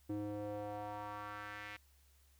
square tone with band-pass filter sweep, 103.83 Hz, G#2, in tune, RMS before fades -44 dBFS, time 0.09-1.77 s, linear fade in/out 10 ms, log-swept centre 320 to 2200 Hz, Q 2.4, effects added 69 Hz sine -66 dBFS peak until 2.39 s + white hiss -72 dBFS RMS until 2.39 s

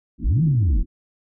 white low-pass noise, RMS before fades -32 dBFS, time 0.18-0.86 s, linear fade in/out 50 ms, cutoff 330 Hz, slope 96 dB/octave
sine linear two-way sweep, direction up then down, 30.69 to 169 to 30.69 Hz, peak -15 dBFS, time 0.24-0.83 s, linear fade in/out 10 ms, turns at 0.43 s
effects none

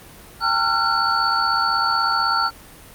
sine tone cluster, 792 / 904 / 1360 / 1436 / 4475 Hz, G5 / A5 / F6 / F6 / C#8, +18 / +47 / -46 / +48 / +16 cents, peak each -28 / -24 / -19 / -26 / -24 dBFS, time 0.4-2.51 s, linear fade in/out 50 ms, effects pink hiss -43 dBFS RMS until 2.94 s + Opus 32 kbps

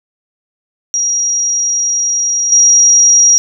sine tone with level steps, 5710 Hz, F8, 37 cents sharp, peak -11 / -4 dBFS, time 0.94-3.38 s, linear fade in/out 0 ms, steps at 2.52 s, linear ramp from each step 2 ms, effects none

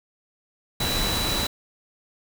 sine tone in noise, 3951 Hz, B7, in tune, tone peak -27 dBFS, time 0.8-1.47 s, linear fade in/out 5 ms, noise pink, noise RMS -26 dBFS, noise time 0.8-1.47 s, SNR -4 dB, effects none

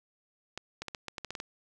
clicks, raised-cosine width 0.2 ms, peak -20 dBFS, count 10, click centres 0.576 / 0.82 / 0.883 / 0.948 / 1.083 / 1.182 / 1.247 / 1.306 / 1.352 / 1.401 s, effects none

